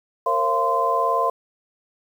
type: tone cluster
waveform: sine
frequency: 462.8 / 541 / 684 / 1034 Hz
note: A#4 / C#5 / F5 / C6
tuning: -13 / -42 / -36 / -21 cents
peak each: -26 / -26 / -24 / -20 dBFS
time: 0.26-1.3 s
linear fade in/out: 5 ms
effects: 8-bit